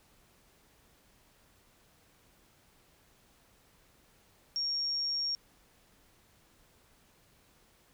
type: tone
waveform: sine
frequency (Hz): 5550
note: F8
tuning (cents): -12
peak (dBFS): -30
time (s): 4.56-5.35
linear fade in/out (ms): 0
effects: pink hiss -65 dBFS RMS until 7.93 s